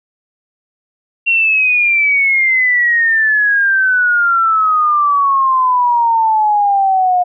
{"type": "exponential sweep", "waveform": "sine", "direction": "down", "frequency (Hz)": [2752, 712], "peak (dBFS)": -9, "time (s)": [1.26, 7.24], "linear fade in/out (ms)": 20, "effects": []}